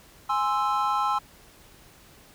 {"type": "chord", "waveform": "triangle", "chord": "Ab augmented", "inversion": "none", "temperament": "equal", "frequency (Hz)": [830.6, 1046.5, 1318.5], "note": ["Ab5", "C6", "E6"], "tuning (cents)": [0, 0, 0], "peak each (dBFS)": -25, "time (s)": [0.29, 1.19], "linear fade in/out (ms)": 10, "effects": ["pink hiss -53 dBFS RMS until 2.34 s"]}